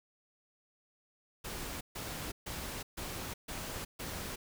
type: noise bursts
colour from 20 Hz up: pink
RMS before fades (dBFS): -41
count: 6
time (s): 1.44-4.36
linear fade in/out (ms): 10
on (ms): 370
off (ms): 140
effects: none